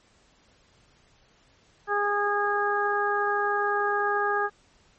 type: harmonic tone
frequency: 410 Hz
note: G#4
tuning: 22 cents flat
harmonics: 1 / 2 / 3 / 4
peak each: -28 / -28 / -28 / -28 dBFS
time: 1.87-4.5 s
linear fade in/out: 50 ms
effects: pink hiss -61 dBFS RMS until 4.98 s + MP3 32 kbps